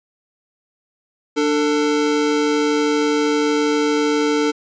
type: tone pair together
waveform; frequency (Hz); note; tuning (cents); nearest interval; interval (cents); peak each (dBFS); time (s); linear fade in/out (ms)
square; 295.5 / 447.9; D4 / A4; +11 / +31; perfect fifth; 720; -19; 1.36-4.52; 20
effects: resampled to 16000 Hz